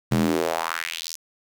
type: tone with high-pass filter sweep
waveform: square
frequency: 41.2 Hz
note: E1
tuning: in tune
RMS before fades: -25 dBFS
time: 0.11-1.16 s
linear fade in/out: 10 ms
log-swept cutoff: 140 to 6200 Hz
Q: 2.8
effects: 7-bit